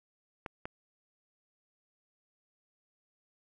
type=clicks; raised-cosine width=0.5 ms; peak=-23 dBFS; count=2; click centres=0.462 / 0.655 s; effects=none